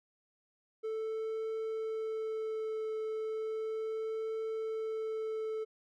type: tone with vibrato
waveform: triangle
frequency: 440 Hz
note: A4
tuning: in tune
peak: -32 dBFS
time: 0.83-5.65 s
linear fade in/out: 20 ms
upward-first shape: triangle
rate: 0.35 Hz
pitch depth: 12 cents each way
effects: none